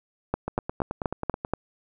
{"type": "two click trains", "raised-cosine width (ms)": 1, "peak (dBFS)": [-15, -10], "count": [10, 6], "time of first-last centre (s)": [[0.48, 1.449], [0.34, 1.536]], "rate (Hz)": [9.29, 4.18], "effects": []}